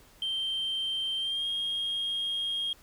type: tone with pitch glide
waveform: sine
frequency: 3136 to 3247 Hz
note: G7 to G#7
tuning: 0 to -40 cents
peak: -27 dBFS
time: 0.22-2.73 s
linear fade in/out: 2 ms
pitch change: +60 cents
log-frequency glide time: 1.18-1.47 s
effects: tanh soft clip ceiling -26 dBFS + pink hiss -58 dBFS RMS until 2.82 s